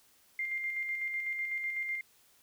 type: tone with tremolo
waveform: sine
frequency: 2100 Hz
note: C7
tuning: 6 cents sharp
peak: -31 dBFS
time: 0.39-2.01 s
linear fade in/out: 2 ms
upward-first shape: square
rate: 8 Hz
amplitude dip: 35%
effects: white hiss -65 dBFS RMS until 2.42 s